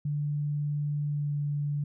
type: tone with pitch glide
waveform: sine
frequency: 146.83 to 145.48 Hz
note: D3 to D3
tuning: 0 to -16 cents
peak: -27 dBFS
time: 0.05-1.84 s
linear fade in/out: 5 ms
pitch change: -16 cents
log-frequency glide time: 1.07-1.34 s
effects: none